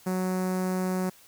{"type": "tone with notch filter", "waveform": "sawtooth", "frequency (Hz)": 185, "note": "F#3", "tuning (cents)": 0, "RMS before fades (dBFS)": -28, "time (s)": [0.06, 1.1], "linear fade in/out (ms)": 10, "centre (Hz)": 3200, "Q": 0.59, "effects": ["white hiss -55 dBFS RMS until 1.27 s"]}